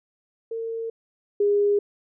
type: tone pair in turn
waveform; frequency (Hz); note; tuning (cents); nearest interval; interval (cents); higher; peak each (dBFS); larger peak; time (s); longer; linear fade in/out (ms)
sine; 454.8 / 408.6; A#4 / G#4; -43 / -28; major second; 185; first; -27 / -17; second; 0.51-0.9 / 1.4-1.79; neither; 5
effects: none